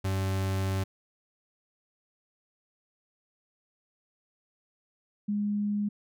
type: tone pair in turn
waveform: 40% pulse / sine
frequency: 95.9 / 206.3 Hz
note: G2 / G#3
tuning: -37 / -11 cents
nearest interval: octave + minor second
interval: 1326 cents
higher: second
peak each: -26 / -26 dBFS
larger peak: neither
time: 0.04-0.84 / 5.28-5.89 s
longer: first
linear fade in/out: 10 ms
effects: none